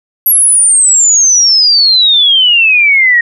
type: exponential sweep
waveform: sine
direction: down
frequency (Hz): 11680 to 1864.7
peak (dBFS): -4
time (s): 0.26-3.21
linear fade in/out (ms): 5
effects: none